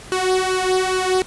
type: tone with flanger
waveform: sawtooth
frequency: 372.2 Hz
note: F#4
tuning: 10 cents sharp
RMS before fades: -19 dBFS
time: 0.12-1.22 s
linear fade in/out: 0 ms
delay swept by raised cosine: 0.69 to 2.49 ms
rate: 2.4 Hz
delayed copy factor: +0.7
effects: pink hiss -39 dBFS RMS until 1.26 s + resampled to 24000 Hz